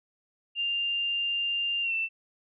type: tone with pitch glide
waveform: sine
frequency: 2795 to 2672 Hz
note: F7 to E7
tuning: +1 to +23 cents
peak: -26 dBFS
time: 0.55-2.09 s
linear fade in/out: 50 ms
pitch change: -78 cents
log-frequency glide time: 1.82-1.94 s
effects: none